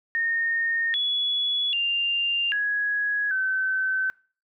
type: tone with pitch steps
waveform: sine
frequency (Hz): 1839 / 3393 / 2793 / 1667 / 1532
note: A#6 / G#7 / F7 / G#6 / G6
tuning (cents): -24 / +36 / -1 / +6 / -40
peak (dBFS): -22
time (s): 0.15-4.1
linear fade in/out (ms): 0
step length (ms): 790
effects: noise-tail reverb RT60 0.4 s tail -24 dB re dry